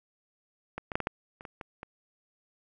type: clicks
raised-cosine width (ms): 0.5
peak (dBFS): -20 / -20 / -11 / -17 / -13 / -29 / -26 / -24 / -25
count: 9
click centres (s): 0.78 / 0.918 / 0.955 / 1.003 / 1.071 / 1.409 / 1.452 / 1.612 / 1.831
effects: none